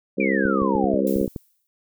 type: harmonic tone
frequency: 67 Hz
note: C2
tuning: 42 cents sharp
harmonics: 3 / 4 / 5 / 6 / 7 / 8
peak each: -24 / -25 / -26 / -27 / -27 / -28 dBFS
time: 0.17-1.27 s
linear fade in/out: 20 ms
type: exponential sweep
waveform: sine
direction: down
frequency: 2422 to 493.9 Hz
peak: -24 dBFS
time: 0.2-1.07 s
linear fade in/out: 5 ms
type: clicks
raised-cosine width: 3 ms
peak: -16 dBFS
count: 9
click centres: 0.455 / 0.62 / 0.755 / 0.842 / 0.94 / 1.162 / 1.213 / 1.278 / 1.362 s
type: noise with exponential decay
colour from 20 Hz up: violet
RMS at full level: -35 dBFS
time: 1.07-1.67 s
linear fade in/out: 0 ms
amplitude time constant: 130 ms
effects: none